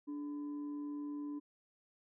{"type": "tone with frequency modulation", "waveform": "sine", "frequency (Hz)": 291.8, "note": "D4", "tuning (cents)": -11, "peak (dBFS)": -39, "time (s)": [0.07, 1.4], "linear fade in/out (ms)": 20, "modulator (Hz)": 718, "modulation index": 0.22, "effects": []}